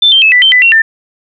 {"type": "tone with pitch steps", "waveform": "sine", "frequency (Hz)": [3543, 3145, 2601, 1979, 3112, 1995, 2734, 1791], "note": ["A7", "G7", "E7", "B6", "G7", "B6", "F7", "A6"], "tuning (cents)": [11, 5, -24, 3, -13, 17, -37, 30], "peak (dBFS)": -3, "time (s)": [0.02, 0.82], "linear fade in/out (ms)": 5, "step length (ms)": 100, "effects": []}